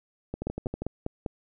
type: two click trains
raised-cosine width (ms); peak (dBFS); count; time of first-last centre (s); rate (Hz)
2; -16 / -19; 5 / 7; 0.47-1.262 / 0.34-0.82; 5.05 / 12.5
effects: none